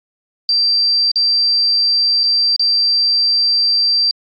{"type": "tone with dropouts", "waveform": "sine", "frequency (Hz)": 4699, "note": "D8", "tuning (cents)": 0, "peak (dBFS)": -11, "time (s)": [0.49, 4.11], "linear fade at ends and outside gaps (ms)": 1, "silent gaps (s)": [[1.115, 1.158], [2.234, 2.238], [2.562, 2.595]], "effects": ["AAC 64 kbps"]}